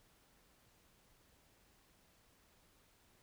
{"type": "silence", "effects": ["pink hiss -70 dBFS RMS until 3.22 s"]}